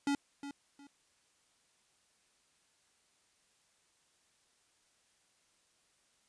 square tone with echo, 282.3 Hz, C#4, 32 cents sharp, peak -30 dBFS, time 0.07-0.15 s, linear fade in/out 2 ms, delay 360 ms, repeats 2, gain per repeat -12 dB, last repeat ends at 0.87 s, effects white hiss -72 dBFS RMS until 6.28 s + resampled to 22050 Hz

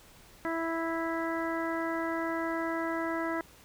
harmonic tone, 329.3 Hz, E4, 2 cents flat, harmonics 1 / 2 / 3 / 4 / 5 / 6, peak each -33 / -36 / -38 / -39 / -40 / -41 dBFS, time 0.45-3.41 s, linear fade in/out 0 ms, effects pink hiss -56 dBFS RMS until 3.64 s

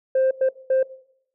sine tone bursts at uneven times, 525 Hz, C5, 6 cents sharp, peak -14 dBFS, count 3, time 0.15-0.31 / 0.41-0.49 / 0.7-0.83 s, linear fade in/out 5 ms, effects noise-tail reverb RT60 0.7 s tail -20 dB re dry + tanh soft clip ceiling -14 dBFS

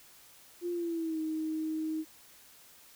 sine tone with pitch glide, 349.2 to 314.7 Hz, F4 to D#4, 0 to +20 cents, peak -31 dBFS, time 0.61-2.05 s, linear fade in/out 50 ms, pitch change -180 cents, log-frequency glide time 0.72-1.2 s, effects white hiss -57 dBFS RMS until 2.95 s

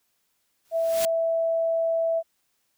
white noise with exponential growth, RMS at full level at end -27 dBFS, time 0.65-1.05 s, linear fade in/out 0 ms, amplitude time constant 85 ms
sine tone, 659 Hz, E5, 1 cent flat, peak -21 dBFS, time 0.71-2.23 s, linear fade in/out 50 ms
effects white hiss -72 dBFS RMS until 2.77 s

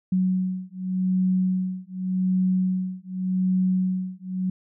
sine beating tone pair, 185 / 185.86 Hz, F#3 / F#3, 0 / +8 cents, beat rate 0.86 Hz, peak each -24 dBFS, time 0.12-4.5 s, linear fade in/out 5 ms, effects none

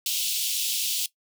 pink high-pass noise, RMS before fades -27 dBFS, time 0.06-1.06 s, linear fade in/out 2 ms, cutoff 2800 Hz, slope 48 dB/octave, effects noise-tail reverb RT60 0.1 s tail -18 dB re dry

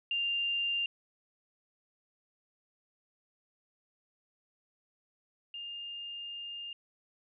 sine tone pair in turn, 2794 / 2813 Hz, F7 / F7, 0 / +12 cents, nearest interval unison, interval 12 cents, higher second, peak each -29 / -39 dBFS, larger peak first, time 0.11-0.86 / 5.54-6.73 s, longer second, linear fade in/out 2 ms, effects none

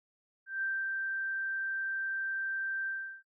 sine tone with ADSR envelope, 1568 Hz, G6, in tune, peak -30 dBFS, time 0.46-3.23 s, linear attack 160 ms, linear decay 250 ms, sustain -2 dB, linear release 360 ms, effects noise-tail reverb RT60 0.1 s tail -18 dB re dry

